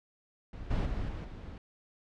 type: noise with level steps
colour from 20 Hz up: brown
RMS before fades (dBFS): -43 / -30 / -35 / -38 / -43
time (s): 0.53-1.58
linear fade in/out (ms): 2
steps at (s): 0.7 / 0.85 / 1.08 / 1.24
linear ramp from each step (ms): 10
effects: low-pass 4000 Hz 12 dB/octave